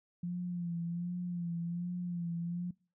sine tone with vibrato, 173.6 Hz, F3, 10 cents flat, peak -34 dBFS, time 0.23-2.71 s, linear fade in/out 5 ms, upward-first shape sine, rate 1.3 Hz, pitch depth 45 cents each way, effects noise-tail reverb RT60 0.4 s tail -25 dB re dry

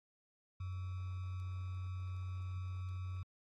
sine tone with sample-and-hold, 92 Hz, F#2, 9 cents flat, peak -39 dBFS, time 0.6-3.23 s, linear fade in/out 5 ms, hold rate 1225 Hz, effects low-pass 4000 Hz 12 dB/octave + AAC 64 kbps

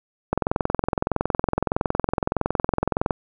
click train, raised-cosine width 1 ms, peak -6 dBFS, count 61, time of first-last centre 0.33-3.108 s, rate 21.6 Hz, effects none

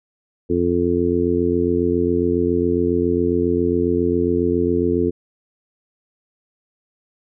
harmonic tone, 87.31 Hz, F2, in tune, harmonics 1 / 2 / 3 / 4 / 5, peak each -26 / -27 / -21 / -20 / -21 dBFS, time 0.49-5.11 s, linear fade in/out 20 ms, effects none

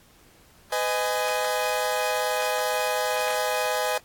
sawtooth chord, G# minor, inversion first, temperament equal with one note detuned, 504.3 / 622.3 / 830.6 Hz, B4 / D#5 / G#5, +36 / 0 / 0 cents, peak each -24 dBFS, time 0.72-3.98 s, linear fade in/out 5 ms, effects pink hiss -56 dBFS RMS until 4.04 s + AAC 64 kbps

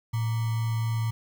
sine tone with sample-and-hold, 113 Hz, A2, 47 cents sharp, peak -24 dBFS, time 0.13-1.11 s, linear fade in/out 10 ms, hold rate 1050 Hz, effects none

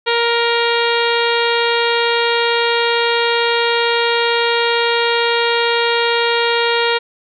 harmonic tone, 468.9 Hz, A#4, 10 cents sharp, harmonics 1 / 2 / 3 / 4 / 5 / 6 / 7 / 8 / 9, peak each -17 / -20 / -22 / -23 / -24 / -25 / -25 / -26 / -27 dBFS, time 0.06-6.99 s, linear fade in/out 20 ms, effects none

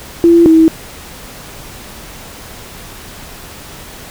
sine tone pair in turn, 338.5 / 322.5 Hz, E4 / E4, +46 / -38 cents, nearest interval minor second, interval 84 cents, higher first, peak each -3 dBFS, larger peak neither, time 0.24-0.46 / 0.46-0.68 s, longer neither, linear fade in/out 0 ms, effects pink hiss -32 dBFS RMS until 4.1 s

